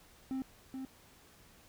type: tone with echo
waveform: triangle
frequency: 263.7 Hz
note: C4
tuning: 14 cents sharp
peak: -32 dBFS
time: 0.31-0.42 s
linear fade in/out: 0 ms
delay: 430 ms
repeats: 1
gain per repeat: -5 dB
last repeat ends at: 0.85 s
effects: pink hiss -61 dBFS RMS until 1.68 s